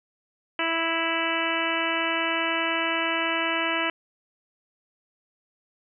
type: harmonic tone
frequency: 329.6 Hz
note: E4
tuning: in tune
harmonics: 1 / 2 / 3 / 4 / 5 / 6 / 7 / 8 / 9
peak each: -32 / -32 / -32 / -32 / -32 / -32 / -32 / -32 / -32 dBFS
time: 0.59-3.9 s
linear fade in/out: 2 ms
effects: none